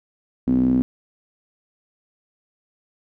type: tone with band-pass filter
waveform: sawtooth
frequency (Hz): 63.5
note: B1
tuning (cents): +49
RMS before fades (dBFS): -18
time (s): 0.47-0.82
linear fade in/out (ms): 0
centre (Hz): 250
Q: 8.6
effects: none